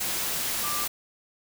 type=tone in noise; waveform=sine; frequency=1184 Hz; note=D6; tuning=14 cents sharp; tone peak=-32 dBFS; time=0.63-0.85 s; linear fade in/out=10 ms; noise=white; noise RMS=-29 dBFS; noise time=0-0.88 s; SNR=-6 dB; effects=none